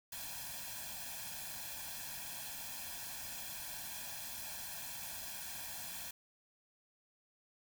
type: noise with comb filter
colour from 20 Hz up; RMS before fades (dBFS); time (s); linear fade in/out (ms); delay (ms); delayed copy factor
white; -45; 0.12-6.11; 5; 1.2; +0.85
effects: none